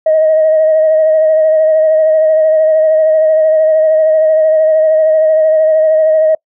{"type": "tone with vibrato", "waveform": "sine", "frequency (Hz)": 629, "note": "D#5", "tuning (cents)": 19, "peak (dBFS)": -5, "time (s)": [0.06, 6.35], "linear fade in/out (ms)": 5, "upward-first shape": "sine", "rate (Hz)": 13, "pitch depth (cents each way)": 26, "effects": ["noise-tail reverb RT60 0.1 s tail -26 dB re dry", "tanh soft clip ceiling -2 dBFS"]}